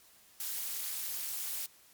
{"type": "noise with amplitude modulation", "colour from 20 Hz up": "blue", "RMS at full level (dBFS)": -33, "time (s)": [0.4, 1.66], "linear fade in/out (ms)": 2, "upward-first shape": "sine", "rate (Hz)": 270, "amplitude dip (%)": 100, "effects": ["white hiss -61 dBFS RMS until 1.93 s", "MP3 96 kbps"]}